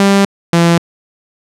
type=tone pair in turn; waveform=sawtooth; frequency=197.9 / 169.57 Hz; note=G3 / E3; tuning=+17 / +49 cents; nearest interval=minor third; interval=268 cents; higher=first; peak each=-3 dBFS; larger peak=neither; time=0-0.25 / 0.53-0.78 s; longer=neither; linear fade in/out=2 ms; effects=low-pass 9000 Hz 12 dB/octave